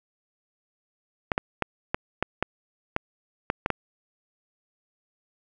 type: clicks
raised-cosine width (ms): 0.5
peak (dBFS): -8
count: 10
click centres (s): 1.318 / 1.379 / 1.623 / 1.945 / 2.226 / 2.426 / 2.964 / 3.501 / 3.661 / 3.703
effects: none